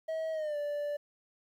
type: tone with pitch glide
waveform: triangle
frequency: 641 to 584.4 Hz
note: E5 to D5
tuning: -49 to -9 cents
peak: -30 dBFS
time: 0.08-0.97 s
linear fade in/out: 10 ms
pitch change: -160 cents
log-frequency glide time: 0.32-0.57 s
effects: 11-bit